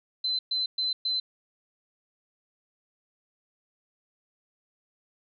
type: tone bursts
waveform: sine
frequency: 4055 Hz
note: B7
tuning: 45 cents sharp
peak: -25 dBFS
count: 4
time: 0.24-1.2 s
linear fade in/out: 5 ms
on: 150 ms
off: 120 ms
effects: none